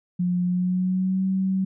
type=tone with pitch glide; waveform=sine; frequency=178.4 to 190.1 Hz; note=F3 to F#3; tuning=+37 to +47 cents; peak=-20 dBFS; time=0.19-1.65 s; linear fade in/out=10 ms; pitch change=+110 cents; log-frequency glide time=0.44-1.25 s; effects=none

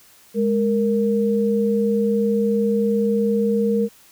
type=tone pair together; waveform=sine; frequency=207.7 / 464.8 Hz; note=G#3 / A#4; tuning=0 / -5 cents; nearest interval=octave + major second; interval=1395 cents; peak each=-19 dBFS; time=0.34-3.89 s; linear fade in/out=50 ms; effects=white hiss -51 dBFS RMS until 4.11 s

